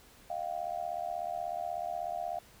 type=tone with amplitude modulation; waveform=sine; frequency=698.5 Hz; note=F5; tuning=in tune; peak=-29 dBFS; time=0.3-2.39 s; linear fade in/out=5 ms; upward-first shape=sine; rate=76.4 Hz; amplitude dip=100%; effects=pink hiss -58 dBFS RMS until 2.6 s